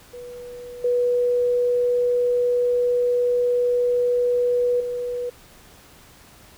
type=tone with level steps; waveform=sine; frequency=488.8 Hz; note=B4; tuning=18 cents flat; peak=-34 / -17 / -24 dBFS; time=0.13-5.3 s; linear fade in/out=10 ms; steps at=0.84 / 4.8 s; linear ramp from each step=5 ms; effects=pink hiss -49 dBFS RMS until 6.57 s